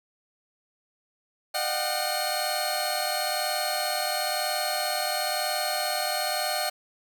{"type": "tone cluster", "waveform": "sawtooth", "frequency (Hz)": [607, 722, 763, 4292], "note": ["D#5", "F#5", "G5", "C8"], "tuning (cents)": [-43, -43, -47, 43], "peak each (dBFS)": -28, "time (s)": [1.54, 6.7], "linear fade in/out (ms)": 10, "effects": []}